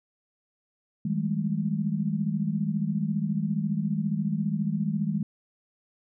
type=tone cluster; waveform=sine; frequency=159.6 / 197.4 / 212 Hz; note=D#3 / G3 / G#3; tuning=+44 / +12 / +36 cents; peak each=-29 dBFS; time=1.05-5.23 s; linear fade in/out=5 ms; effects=none